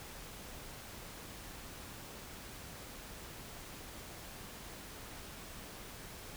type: silence
effects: pink hiss -49 dBFS RMS until 6.36 s